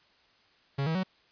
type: tone with pitch steps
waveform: 45% pulse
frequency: 138.59 / 161.05 / 187.14 Hz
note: C#3 / E3 / F#3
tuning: 0 / -40 / +20 cents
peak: -27 dBFS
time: 0.78-1.035 s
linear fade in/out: 10 ms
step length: 85 ms
effects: white hiss -64 dBFS RMS until 1.31 s + resampled to 11025 Hz